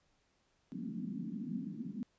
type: band-pass noise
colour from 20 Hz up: white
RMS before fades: -41 dBFS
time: 0.72-2.03 s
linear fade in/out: 0 ms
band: 170 to 260 Hz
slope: 48 dB/octave
effects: pink hiss -75 dBFS RMS until 2.18 s + resampled to 16000 Hz